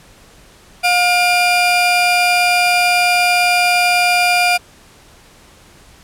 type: tone pair together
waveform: 35% pulse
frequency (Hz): 713 / 2397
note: F5 / D7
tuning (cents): +36 / +35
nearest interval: octave + major sixth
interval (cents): 2099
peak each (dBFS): -12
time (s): 0.83-4.58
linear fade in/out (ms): 20
effects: pink hiss -45 dBFS RMS until 6.03 s + low-pass 11000 Hz 12 dB/octave